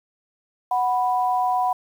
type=tone pair together; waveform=sine; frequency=740 / 987.8 Hz; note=F#5 / B5; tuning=0 / 0 cents; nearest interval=perfect fourth; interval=500 cents; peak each=-20 / -23 dBFS; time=0.71-1.73 s; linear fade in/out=5 ms; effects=8-bit